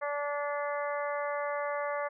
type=harmonic tone with a mistuned harmonic; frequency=289.3 Hz; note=D4; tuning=26 cents flat; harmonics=2 / 3 / 4 / 5 / 6 / 7; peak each=-33 / -39 / -37 / -44 / -42 / -43 dBFS; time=0.01-2.09 s; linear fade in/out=20 ms; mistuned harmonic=7; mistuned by=+17 cents; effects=none